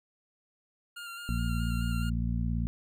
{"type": "tone with vibrato", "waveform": "25% pulse", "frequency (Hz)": 1396.9, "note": "F6", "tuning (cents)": 0, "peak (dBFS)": -36, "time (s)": [0.96, 2.1], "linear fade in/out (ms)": 10, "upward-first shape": "square", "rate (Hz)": 4.7, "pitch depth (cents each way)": 19}
{"type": "harmonic tone", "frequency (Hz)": 57.9, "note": "A#1", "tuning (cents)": -11, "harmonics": [1, 2, 3, 4], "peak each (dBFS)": [-30, -33, -35, -36], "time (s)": [1.29, 2.67], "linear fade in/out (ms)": 0}
{"effects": []}